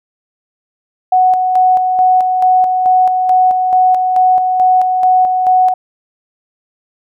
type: tone with tremolo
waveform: sine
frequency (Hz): 740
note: F#5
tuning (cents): 0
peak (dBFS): -6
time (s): 1.12-5.74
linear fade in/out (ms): 5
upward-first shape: square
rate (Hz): 2.3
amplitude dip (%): 40
effects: none